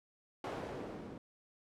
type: noise with low-pass filter sweep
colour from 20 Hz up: blue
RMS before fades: -44 dBFS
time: 0.44-1.18 s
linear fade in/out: 2 ms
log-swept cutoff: 600 to 250 Hz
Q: 0.9
effects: none